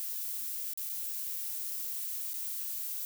violet noise with dropouts, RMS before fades -37 dBFS, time 0-3.05 s, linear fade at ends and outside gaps 0 ms, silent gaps 0.735-0.775 / 0.892-0.897 / 2.334-2.341 s, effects none

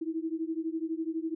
sine beating tone pair, 318.8 / 330.8 Hz, D#4 / E4, +42 / +6 cents, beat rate 12 Hz, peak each -33 / -34 dBFS, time 0.01-1.35 s, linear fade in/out 10 ms, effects none

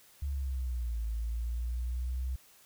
sine linear two-way sweep, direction down then up, 71.4 to 55 to 64.5 Hz, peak -31 dBFS, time 0.22-2.36 s, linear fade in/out 5 ms, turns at 1.05 s, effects white hiss -60 dBFS RMS until 2.65 s

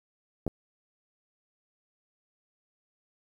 clicks, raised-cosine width 2 ms, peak -18 dBFS, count 2, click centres 0.466 / 0.478 s, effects 9-bit

